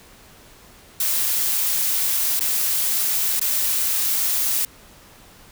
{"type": "noise with dropouts", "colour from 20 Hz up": "blue", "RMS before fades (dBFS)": -21, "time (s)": [1, 4.65], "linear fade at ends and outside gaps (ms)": 2, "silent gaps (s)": [[2.395, 2.408], [3.396, 3.413]], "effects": ["pink hiss -48 dBFS RMS until 5.51 s"]}